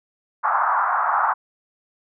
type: band-pass noise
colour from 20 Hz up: white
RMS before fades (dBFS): -20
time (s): 0.43-1.34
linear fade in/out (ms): 20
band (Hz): 760 to 1400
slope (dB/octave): 48
effects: none